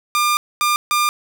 sawtooth tone bursts at uneven times, 1200 Hz, D6, 37 cents sharp, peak -11 dBFS, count 3, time 0.15-0.37 / 0.61-0.76 / 0.91-1.09 s, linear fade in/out 0 ms, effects none

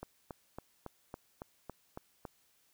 click train, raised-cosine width 1 ms, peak -28 dBFS, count 9, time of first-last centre 0.03-2.252 s, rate 3.6 Hz, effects white hiss -71 dBFS RMS until 2.73 s

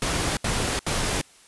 pink noise bursts, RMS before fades -25 dBFS, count 3, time 0.02-1.214 s, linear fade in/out 2 ms, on 350 ms, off 72 ms, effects white hiss -53 dBFS RMS until 1.47 s + resampled to 24000 Hz

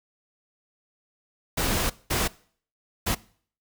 pink noise bursts at uneven times, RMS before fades -25 dBFS, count 3, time 1.57-1.9 / 2.1-2.28 / 3.06-3.15 s, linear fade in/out 10 ms, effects noise-tail reverb RT60 0.5 s tail -21 dB re dry

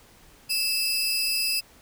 sawtooth tone pair together, 2637 / 4944 Hz, E7 / D#8, 0 / -12 cents, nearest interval major seventh, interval 1088 cents, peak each -25 / -22 dBFS, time 0.49-1.61 s, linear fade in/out 20 ms, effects pink hiss -54 dBFS RMS until 1.81 s

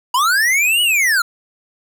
square linear two-way sweep, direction up then down, 948 to 2960 to 1338 Hz, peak -13 dBFS, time 0.14-1.22 s, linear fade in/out 5 ms, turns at 0.82 s, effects none

